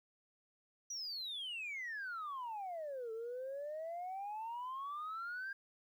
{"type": "exponential two-way sweep", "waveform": "sine", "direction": "down then up", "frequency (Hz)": [5920, 440, 1615], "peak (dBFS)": -39, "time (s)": [0.9, 5.53], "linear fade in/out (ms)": 5, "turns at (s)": 3.12, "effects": ["tanh soft clip ceiling -38 dBFS", "12-bit"]}